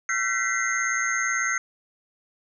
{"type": "tone cluster", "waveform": "sine", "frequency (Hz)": [1352, 1532, 1947, 2065, 6410], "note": ["E6", "G6", "B6", "C7", "G8"], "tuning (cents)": [43, -40, -25, -23, 38], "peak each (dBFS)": -29, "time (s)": [0.09, 1.58], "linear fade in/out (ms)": 2, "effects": []}